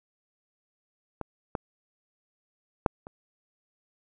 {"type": "clicks", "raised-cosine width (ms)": 1, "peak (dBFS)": [-19, -15, -6, -27], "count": 4, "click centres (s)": [1.213, 1.552, 2.862, 3.069], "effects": []}